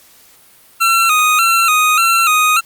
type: tone with vibrato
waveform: 25% pulse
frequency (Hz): 1298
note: E6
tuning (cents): -27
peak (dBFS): -6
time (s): 0.8-2.61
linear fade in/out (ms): 20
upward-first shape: square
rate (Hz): 1.7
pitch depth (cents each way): 72
effects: white hiss -46 dBFS RMS until 2.65 s + Opus 48 kbps